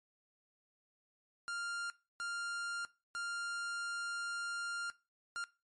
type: tone bursts at uneven times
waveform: 45% pulse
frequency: 1396.9 Hz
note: F6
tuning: in tune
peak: -38 dBFS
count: 4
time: 1.48-1.9 / 2.2-2.85 / 3.15-4.9 / 5.36-5.44 s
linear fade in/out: 0 ms
effects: noise-tail reverb RT60 0.3 s tail -20 dB re dry + MP3 48 kbps